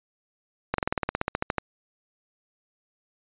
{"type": "slowing click train", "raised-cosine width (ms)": 0.5, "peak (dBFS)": -9, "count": 15, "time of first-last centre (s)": [0.74, 1.583], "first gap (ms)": 43, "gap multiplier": 1.05, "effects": ["resampled to 8000 Hz"]}